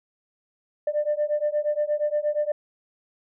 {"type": "beating tone pair", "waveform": "sine", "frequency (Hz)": [592, 600.5], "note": ["D5", "D5"], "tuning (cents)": [14, 38], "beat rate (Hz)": 8.5, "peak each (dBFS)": -24, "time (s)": [0.87, 2.52], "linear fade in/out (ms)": 5, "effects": ["tanh soft clip ceiling -16 dBFS"]}